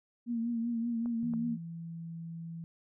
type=tone with vibrato; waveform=sine; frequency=233.1 Hz; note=A#3; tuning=in tune; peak=-30 dBFS; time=0.26-1.58 s; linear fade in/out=50 ms; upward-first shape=triangle; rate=5.2 Hz; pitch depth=53 cents each way
type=clicks; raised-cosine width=1 ms; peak=-35 dBFS; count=2; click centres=1.059 / 1.337 s
type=tone with pitch glide; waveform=sine; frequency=166.9 to 165.84 Hz; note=E3 to E3; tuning=+22 to +11 cents; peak=-39 dBFS; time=1.23-2.64 s; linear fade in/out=0 ms; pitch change=-11 cents; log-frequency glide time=1.63-2.12 s
effects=none